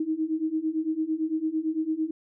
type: beating tone pair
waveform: sine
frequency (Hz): 311.1 / 320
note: D#4 / D#4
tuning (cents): 0 / +49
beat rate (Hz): 8.9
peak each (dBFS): -29 / -27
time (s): 0-2.11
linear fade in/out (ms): 5
effects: none